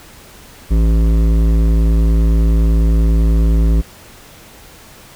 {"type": "tone with hard clipping", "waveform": "sine", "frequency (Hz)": 55, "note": "A1", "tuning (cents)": 0, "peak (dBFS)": -11, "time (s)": [0.7, 3.82], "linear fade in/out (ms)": 20, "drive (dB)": 13, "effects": ["pink hiss -40 dBFS RMS until 5.15 s"]}